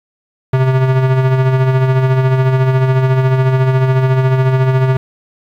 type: tone with tremolo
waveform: square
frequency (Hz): 130.81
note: C3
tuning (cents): 0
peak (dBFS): -8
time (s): 0.53-4.97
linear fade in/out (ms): 5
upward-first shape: sine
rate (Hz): 14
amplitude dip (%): 45
effects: low-pass 2000 Hz 12 dB/octave + 7-bit